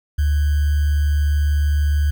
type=tone with sample-and-hold; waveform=sine; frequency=73.42 Hz; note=D2; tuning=in tune; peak=-14 dBFS; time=0.18-2.11 s; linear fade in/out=10 ms; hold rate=1575 Hz; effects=none